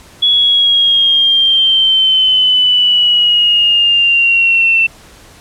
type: exponential sweep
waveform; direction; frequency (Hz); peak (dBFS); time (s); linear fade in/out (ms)
sine; down; 3380 to 2677; -7; 0.22-4.87; 10
effects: pink hiss -40 dBFS RMS until 5.4 s + low-pass 11000 Hz 12 dB/octave